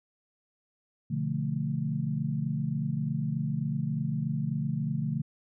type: chord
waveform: sine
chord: B half-diminished seventh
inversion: none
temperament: equal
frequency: 123.47 / 146.83 / 174.61 / 220 Hz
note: B2 / D3 / F3 / A3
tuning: 0 / 0 / 0 / 0 cents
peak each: -36 / -30 / -35 / -34 dBFS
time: 1.1-5.22 s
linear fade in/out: 10 ms
effects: none